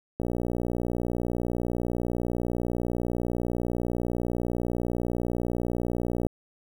click train, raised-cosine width 2 ms, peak -15 dBFS, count 365, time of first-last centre 0.2-6.267 s, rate 60 Hz, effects 8-bit

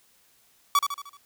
45% pulse tone with echo, 1140 Hz, C#6, 48 cents sharp, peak -17 dBFS, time 0.75-0.79 s, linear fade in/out 2 ms, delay 76 ms, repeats 5, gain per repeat -6 dB, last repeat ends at 1.17 s, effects white hiss -62 dBFS RMS until 1.25 s

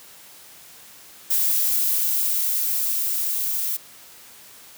violet noise with level ramp, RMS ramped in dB -20 to -25 dBFS, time 1.3-3.77 s, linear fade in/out 10 ms, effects white hiss -46 dBFS RMS until 4.77 s + high-pass 80 Hz 12 dB/octave

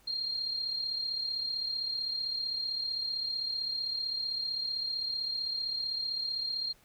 sine tone with amplitude modulation, 4209 Hz, C8, 9 cents sharp, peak -29 dBFS, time 0.07-6.73 s, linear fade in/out 10 ms, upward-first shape sine, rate 35.6 Hz, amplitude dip 50%, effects pink hiss -63 dBFS RMS until 6.84 s

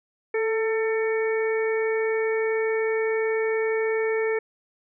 harmonic tone with a mistuned harmonic, 447.3 Hz, A4, 28 cents sharp, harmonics 1 / 2 / 3 / 4 / 5, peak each -22 / -36 / -39 / -33 / -33 dBFS, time 0.34-4.39 s, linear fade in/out 5 ms, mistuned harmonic 1, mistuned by -23 cents, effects none

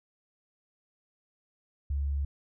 sine tone, 70.4 Hz, C#2, 27 cents sharp, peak -27 dBFS, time 1.9-2.25 s, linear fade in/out 5 ms, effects none

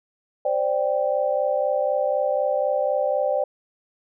sine chord, C suspended second, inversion none, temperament equal, 523.3 / 587.3 / 784 Hz, C5 / D5 / G5, 0 / 0 / 0 cents, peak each -24 / -22 / -27 dBFS, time 0.45-3.44 s, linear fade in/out 5 ms, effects none

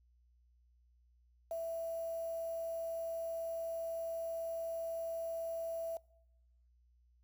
sine tone with quantisation, 661 Hz, E5, 5 cents sharp, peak -36 dBFS, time 1.51-5.97 s, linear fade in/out 2 ms, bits 9, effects noise-tail reverb RT60 0.9 s tail -24 dB re dry + added 60 Hz sine -66 dBFS peak until 7.23 s

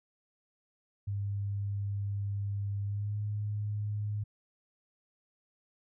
sine tone with pitch glide, 100.6 to 104.39 Hz, G2 to G#2, +45 to +9 cents, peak -31 dBFS, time 1.07-4.24 s, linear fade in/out 10 ms, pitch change +64 cents, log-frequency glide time 2.83-3.17 s, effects none

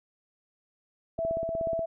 sine tone with tremolo, 660 Hz, E5, 2 cents sharp, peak -26 dBFS, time 1.18-1.86 s, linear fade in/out 10 ms, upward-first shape triangle, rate 2.4 Hz, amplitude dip 35%
click train, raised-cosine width 2 ms, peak -24 dBFS, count 11, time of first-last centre 1.19-1.792 s, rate 16.6 Hz
effects none

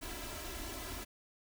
pink noise with comb filter, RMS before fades -43 dBFS, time 0.01-1.05 s, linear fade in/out 20 ms, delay 3 ms, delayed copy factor +1, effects none

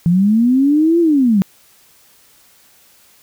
sine linear two-way sweep, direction up then down, 164.81 to 345.9 to 183.7 Hz, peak -9 dBFS, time 0.06-1.42 s, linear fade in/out 0 ms, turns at 1 s, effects white hiss -50 dBFS RMS until 3.22 s

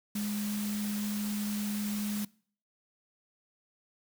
sine tone in noise, 207.7 Hz, G#3, in tune, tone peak -31 dBFS, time 0.15-2.25 s, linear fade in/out 5 ms, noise white, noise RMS -41 dBFS, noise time 0.15-2.25 s, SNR +7 dB, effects noise-tail reverb RT60 0.5 s tail -23 dB re dry

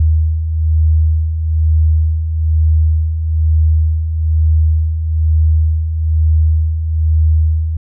sine beating tone pair, 78 / 79.1 Hz, D#2 / D#2, +5 / +29 cents, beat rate 1.1 Hz, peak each -18 / -10 dBFS, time 0-7.77 s, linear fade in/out 5 ms, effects none

